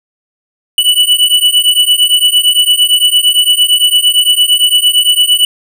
square beating tone pair, 2957 / 2965.8 Hz, F#7 / F#7, -2 / +3 cents, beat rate 8.8 Hz, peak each -10 dBFS, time 0.78-5.45 s, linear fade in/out 2 ms, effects none

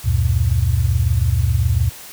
sine tone cluster, 72.6 / 91.1 / 118.2 Hz, D2 / F#2 / A#2, -19 / -26 / +24 cents, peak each -18 dBFS, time 0.04-1.9 s, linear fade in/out 20 ms, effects white hiss -37 dBFS RMS until 2.12 s

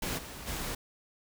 pink noise with level steps, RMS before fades -34 / -44 / -36 dBFS, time 0.02-0.75 s, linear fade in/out 5 ms, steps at 0.17 / 0.46 s, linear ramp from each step 20 ms, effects none

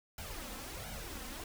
pink noise with flanger, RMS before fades -44 dBFS, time 0.18-1.44 s, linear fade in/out 2 ms, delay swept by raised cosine 1.3 to 3.9 ms, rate 1.4 Hz, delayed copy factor +0.75, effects none

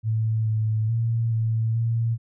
sine tone with pitch steps, 110.7 / 109.3 / 114.9 / 112.3 / 115 Hz, A2 / A2 / A#2 / A2 / A#2, +11 / -11 / -25 / +36 / -23 cents, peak -20 dBFS, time 0.03-2.18 s, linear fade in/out 50 ms, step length 430 ms, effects none

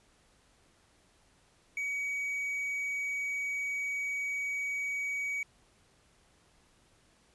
triangle tone, 2262 Hz, C#7, 34 cents sharp, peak -30 dBFS, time 1.77-5.43 s, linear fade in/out 2 ms, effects pink hiss -66 dBFS RMS until 7.34 s + resampled to 24000 Hz

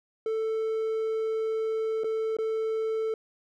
triangle tone with dropouts, 442.3 Hz, A4, 9 cents sharp, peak -24 dBFS, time 0.26-3.14 s, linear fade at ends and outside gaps 2 ms, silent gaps 2.036-2.043 / 2.368-2.386 s, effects none

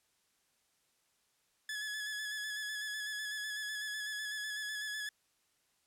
sawtooth tone with vibrato, 1706 Hz, G#6, 46 cents sharp, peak -34 dBFS, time 1.69-5.09 s, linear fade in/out 2 ms, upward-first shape square, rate 8 Hz, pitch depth 25 cents each way, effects white hiss -75 dBFS RMS until 5.86 s + low-pass 11000 Hz 12 dB/octave

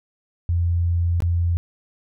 sine tone with dropouts, 85.9 Hz, F2, 28 cents flat, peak -17 dBFS, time 0.49-1.57 s, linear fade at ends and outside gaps 0 ms, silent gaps 1.204-1.222 s, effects none

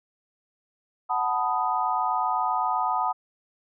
sine chord, B dominant seventh, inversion second, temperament equal, 740 / 880 / 987.8 / 1244.5 Hz, F#5 / A5 / B5 / D#6, 0 / 0 / 0 / 0 cents, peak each -28 dBFS, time 1.09-3.13 s, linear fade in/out 20 ms, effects none

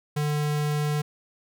square tone, 148.8 Hz, D3, 23 cents sharp, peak -24 dBFS, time 0.16-1.02 s, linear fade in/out 10 ms, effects none

